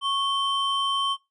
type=tone pair together; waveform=triangle; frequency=1100 / 3104 Hz; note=C#6 / G7; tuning=-14 / -18 cents; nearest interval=octave + tritone; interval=1796 cents; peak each=-24 dBFS; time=0.01-1.17 s; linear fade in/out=50 ms; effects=noise-tail reverb RT60 0.2 s tail -19 dB re dry + resampled to 24000 Hz